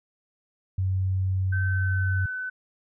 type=tone; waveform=sine; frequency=94.3 Hz; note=F#2; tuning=33 cents sharp; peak=-22 dBFS; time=0.78-2.26 s; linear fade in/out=5 ms
type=tone with pitch glide; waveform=sine; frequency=1540 to 1508.3 Hz; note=G6 to F#6; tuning=-31 to +33 cents; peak=-29 dBFS; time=1.52-2.5 s; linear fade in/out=10 ms; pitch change=-36 cents; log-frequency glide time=1.63-2.22 s
effects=none